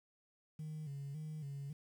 sine tone with vibrato, 147.3 Hz, D3, 6 cents sharp, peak -40 dBFS, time 0.59-1.73 s, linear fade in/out 5 ms, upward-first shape square, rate 1.8 Hz, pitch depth 86 cents each way, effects tanh soft clip ceiling -40 dBFS + 11-bit

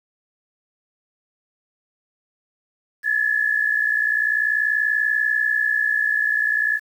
sine tone pair together, 1699.6 / 1760 Hz, G#6 / A6, +40 / 0 cents, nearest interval minor second, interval 60 cents, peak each -19 / -22 dBFS, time 3.03-6.8 s, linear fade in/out 50 ms, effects 8-bit

